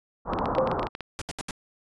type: low-pass noise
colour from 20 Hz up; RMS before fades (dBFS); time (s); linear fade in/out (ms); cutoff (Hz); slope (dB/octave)
white; -28; 0.25-0.89; 50; 1200; 48
type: clicks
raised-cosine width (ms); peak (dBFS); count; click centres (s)
0.3; -17; 12; 0.335 / 0.388 / 0.457 / 0.551 / 0.584 / 0.674 / 0.715 / 0.795 / 0.83 / 0.869 / 0.951 / 1.007
type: tone with exponential decay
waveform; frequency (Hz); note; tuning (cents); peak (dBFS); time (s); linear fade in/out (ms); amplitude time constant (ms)
sine; 523.3; C5; 0; -17; 0.58-0.86; 1; 59
type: noise bursts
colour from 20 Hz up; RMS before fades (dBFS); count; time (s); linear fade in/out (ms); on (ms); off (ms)
pink; -33; 4; 1.19-1.509; 0; 25; 73
effects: resampled to 22050 Hz